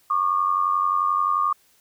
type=tone pair together; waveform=sine; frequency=1108.7 / 1200.1 Hz; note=C#6 / D6; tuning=0 / +37 cents; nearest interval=minor second; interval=137 cents; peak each=-22 / -21 dBFS; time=0.1-1.53 s; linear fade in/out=5 ms; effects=white hiss -60 dBFS RMS until 1.8 s